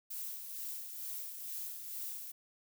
violet noise with tremolo, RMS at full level -41 dBFS, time 0.1-2.32 s, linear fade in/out 10 ms, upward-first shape sine, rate 2.2 Hz, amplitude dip 45%, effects none

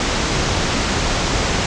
pink low-pass noise, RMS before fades -19 dBFS, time 0-1.66 s, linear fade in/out 2 ms, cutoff 7300 Hz, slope 48 dB/octave, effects none

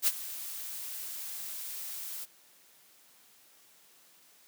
blue noise with ADSR envelope, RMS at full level -24 dBFS, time 0.02-2.26 s, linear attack 51 ms, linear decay 39 ms, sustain -16 dB, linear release 28 ms, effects white hiss -61 dBFS RMS until 4.47 s + high-pass 150 Hz 12 dB/octave

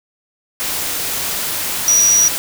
sine tone in noise, 5800 Hz, F#8, 35 cents flat, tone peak -9 dBFS, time 1.88-2.28 s, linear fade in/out 0 ms, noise white, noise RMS -21 dBFS, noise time 0.6-2.38 s, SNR +9 dB, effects none

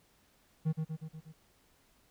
triangle tone with echo, 157.9 Hz, D#3, 26 cents sharp, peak -25 dBFS, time 0.65-0.73 s, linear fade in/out 20 ms, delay 120 ms, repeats 5, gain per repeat -4 dB, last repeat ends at 1.33 s, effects pink hiss -68 dBFS RMS until 2.1 s

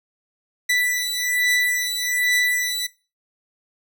sawtooth beating tone pair, 1975.5 / 1976.7 Hz, B6 / B6, 0 / +1 cents, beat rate 1.2 Hz, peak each -19 dBFS, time 0.69-2.87 s, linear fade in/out 10 ms, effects noise-tail reverb RT60 0.3 s tail -19 dB re dry

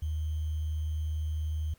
sine tone with sample-and-hold, 77.78 Hz, D#2, in tune, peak -29 dBFS, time 0.02-1.74 s, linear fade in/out 5 ms, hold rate 3150 Hz, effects pink hiss -65 dBFS RMS until 1.78 s

